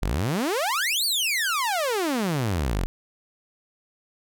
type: exponential two-way sweep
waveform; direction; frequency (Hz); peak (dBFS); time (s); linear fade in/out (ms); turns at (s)
sawtooth; up then down; 38.89 to 4699 to 38.89; -19; 0.02-2.86; 0; 1.05
effects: none